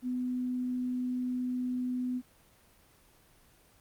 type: tone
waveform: sine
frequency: 250.6 Hz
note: B3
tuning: 25 cents sharp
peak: -30 dBFS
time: 0.02-2.22 s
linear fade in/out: 50 ms
effects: pink hiss -62 dBFS RMS until 3.8 s + Opus 24 kbps